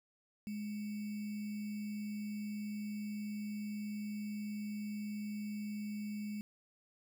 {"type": "tone with sample-and-hold", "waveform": "sine", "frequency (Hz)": 209.2, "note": "G#3", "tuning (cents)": 13, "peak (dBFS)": -38, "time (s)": [0.47, 6.41], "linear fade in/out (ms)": 0, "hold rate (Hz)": 2450, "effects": []}